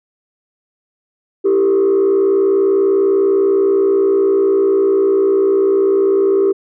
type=tone with frequency modulation; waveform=sine; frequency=392 Hz; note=G4; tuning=in tune; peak=-8 dBFS; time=1.44-6.53 s; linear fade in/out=20 ms; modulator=60.2 Hz; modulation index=0.66; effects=tanh soft clip ceiling -8 dBFS